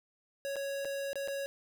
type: tone with dropouts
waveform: square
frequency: 554.4 Hz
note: C#5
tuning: in tune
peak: -35 dBFS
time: 0.45-1.46 s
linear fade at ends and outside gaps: 0 ms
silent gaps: 0.558-0.565 / 0.848-0.854 / 1.131-1.156 / 1.276-1.283 s
effects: none